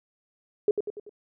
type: tone with echo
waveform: sine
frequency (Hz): 415.9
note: G#4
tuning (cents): +2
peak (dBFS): -17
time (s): 0.68-0.71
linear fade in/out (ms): 2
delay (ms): 96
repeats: 4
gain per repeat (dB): -6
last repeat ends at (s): 1.094
effects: none